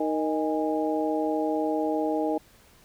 harmonic tone with a mistuned harmonic, 155.56 Hz, D#3, in tune, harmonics 2 / 3 / 4 / 5, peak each -27 / -30 / -30 / -31 dBFS, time 0-2.38 s, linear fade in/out 5 ms, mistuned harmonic 5, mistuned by +93 cents, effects pink hiss -57 dBFS RMS until 2.84 s

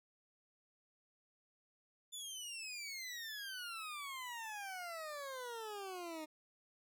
20% pulse exponential sweep, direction down, 3530 to 304.5 Hz, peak -39 dBFS, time 2.12-6.26 s, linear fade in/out 20 ms, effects none

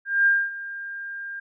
sine tone with ADSR envelope, 1602 Hz, G6, 37 cents sharp, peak -14 dBFS, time 0.05-1.4 s, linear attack 210 ms, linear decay 240 ms, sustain -17 dB, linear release 8 ms, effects none

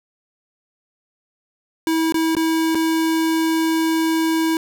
square tone with dropouts, 323.5 Hz, E4, 32 cents flat, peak -17 dBFS, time 1.87-4.57 s, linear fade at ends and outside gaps 1 ms, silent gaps 2.123-2.143 / 2.351-2.367 / 2.748-2.753 s, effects none

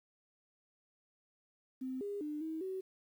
sine tone with pitch steps, 259.5 / 406.1 / 299.6 / 319 / 378.1 Hz, C4 / G#4 / D4 / D#4 / F#4, -14 / -39 / +35 / +43 / +38 cents, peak -37 dBFS, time 1.81-2.81 s, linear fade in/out 10 ms, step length 200 ms, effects 11-bit

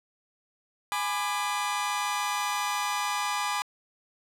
sawtooth chord, G# diminished, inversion none, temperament just, 830.6 / 996.7 / 1196.1 Hz, G#5 / B5 / D6, 0 / +16 / +31 cents, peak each -28 dBFS, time 0.92-3.62 s, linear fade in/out 0 ms, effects low-pass 12000 Hz 12 dB/octave

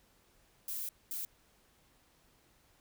violet noise bursts at uneven times, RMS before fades -39 dBFS, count 2, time 0.68-0.89 / 1.11-1.25 s, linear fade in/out 2 ms, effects pink hiss -68 dBFS RMS until 2.8 s

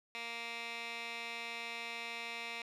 15% pulse tone with band-pass filter, 233.1 Hz, A#3, in tune, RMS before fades -43 dBFS, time 0.15-2.62 s, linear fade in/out 0 ms, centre 2700 Hz, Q 1.9, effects none

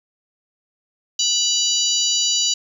harmonic tone with a mistuned harmonic, 981 Hz, B5, 12 cents flat, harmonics 3 / 4 / 5 / 6 / 7, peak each -23 / -23 / -23 / -23 / -23 dBFS, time 1.19-2.54 s, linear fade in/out 5 ms, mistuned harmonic 5, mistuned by -81 cents, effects 8-bit

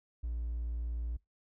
triangle tone with hard clipping, 58.27 Hz, A#1, in tune, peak -34 dBFS, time 0.23-1.17 s, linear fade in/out 10 ms, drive 4 dB, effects noise-tail reverb RT60 0.2 s tail -25 dB re dry

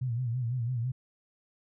sine tone with vibrato, 121.6 Hz, B2, 26 cents flat, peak -28 dBFS, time 0.01-0.92 s, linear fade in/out 10 ms, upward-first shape sine, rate 6 Hz, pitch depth 110 cents each way, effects none

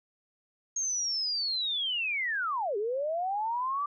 sine linear two-way sweep, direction down then up, 6530 to 392 to 1179 Hz, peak -28 dBFS, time 0.76-3.86 s, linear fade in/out 5 ms, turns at 2.77 s, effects none

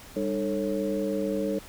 sine tone cluster, 198.8 / 303.2 / 441.8 / 548 Hz, G3 / D#4 / A4 / C#5, +25 / -45 / +7 / -20 cents, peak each -31 dBFS, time 0.16-1.59 s, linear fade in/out 5 ms, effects pink hiss -47 dBFS RMS until 1.68 s

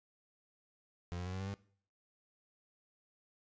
30% pulse tone with pitch steps, 87.31 / 89.56 / 91.86 / 94.23 / 96.65 / 99.14 Hz, F2 / F2 / F#2 / F#2 / G2 / G2, 0 / +44 / -12 / +32 / -24 / +20 cents, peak -36 dBFS, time 1.12-1.54 s, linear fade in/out 0 ms, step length 70 ms, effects noise-tail reverb RT60 0.5 s tail -20 dB re dry + resampled to 16000 Hz

